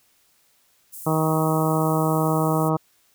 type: high-pass noise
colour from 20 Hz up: pink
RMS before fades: -38 dBFS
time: 0.92-2.7 s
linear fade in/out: 20 ms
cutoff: 8900 Hz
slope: 24 dB/octave
type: harmonic tone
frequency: 158 Hz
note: D#3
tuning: 27 cents sharp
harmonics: 1 / 2 / 3 / 4 / 5 / 6 / 7 / 8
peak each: -22 / -25 / -27 / -28 / -29 / -30 / -30 / -31 dBFS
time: 1.06-2.77 s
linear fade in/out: 10 ms
effects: white hiss -62 dBFS RMS until 3.14 s